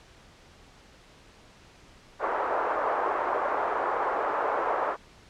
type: band-pass noise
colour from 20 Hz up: white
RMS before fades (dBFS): -28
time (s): 2.19-4.97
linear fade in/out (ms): 50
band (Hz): 420 to 1200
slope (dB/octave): 24
effects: pink hiss -54 dBFS RMS until 5.29 s + low-pass 6000 Hz 12 dB/octave